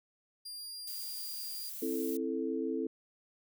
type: tone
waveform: sawtooth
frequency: 4799 Hz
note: D8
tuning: 37 cents sharp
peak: -39 dBFS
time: 0.45-1.7 s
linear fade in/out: 10 ms
type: noise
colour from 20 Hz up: violet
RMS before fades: -43 dBFS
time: 0.87-2.17 s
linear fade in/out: 2 ms
type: chord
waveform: sine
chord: A minor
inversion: first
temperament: just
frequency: 264 / 330 / 440 Hz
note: C4 / E4 / A4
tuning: +16 / +2 / 0 cents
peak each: -36 dBFS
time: 1.82-2.87 s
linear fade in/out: 5 ms
effects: none